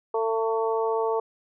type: harmonic tone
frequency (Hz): 224.3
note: A3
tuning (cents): +34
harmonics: 2 / 3 / 4 / 5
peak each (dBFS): -24 / -32 / -29 / -33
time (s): 0.14-1.2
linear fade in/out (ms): 5
effects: none